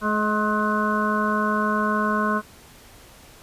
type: harmonic tone with a mistuned harmonic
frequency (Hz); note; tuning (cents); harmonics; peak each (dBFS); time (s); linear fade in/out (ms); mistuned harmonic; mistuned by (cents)
212.6; G#3; +41; 1 / 2 / 3 / 5 / 6 / 7; -24 / -30 / -30 / -24 / -31 / -27; 0.01-2.42; 50; 3; -17
effects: pink hiss -48 dBFS RMS until 3.42 s + resampled to 32000 Hz